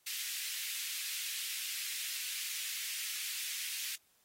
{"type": "high-pass noise", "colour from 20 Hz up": "pink", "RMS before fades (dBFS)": -40, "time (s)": [0.06, 3.96], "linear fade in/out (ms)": 10, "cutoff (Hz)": 2200, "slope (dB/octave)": 24, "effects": ["white hiss -71 dBFS RMS until 4.24 s", "AAC 48 kbps"]}